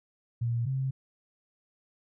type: tone pair in turn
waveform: sine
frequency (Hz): 117.8 / 133.03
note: A#2 / C3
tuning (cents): +19 / +29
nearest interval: major second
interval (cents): 210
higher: second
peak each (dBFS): -26 / -27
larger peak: first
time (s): 0.41-0.66 / 0.66-0.91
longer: neither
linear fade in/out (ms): 10
effects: none